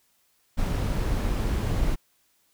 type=noise; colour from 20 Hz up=brown; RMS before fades=-25 dBFS; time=0.57-1.96 s; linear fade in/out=20 ms; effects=white hiss -67 dBFS RMS until 2.53 s